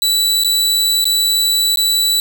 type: tone with dropouts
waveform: sawtooth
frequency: 3951 Hz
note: B7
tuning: in tune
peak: -9 dBFS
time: 0.02-2.2 s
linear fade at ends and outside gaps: 1 ms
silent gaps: 0.437-0.446 / 1.043-1.054 / 1.759-1.772 s
effects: none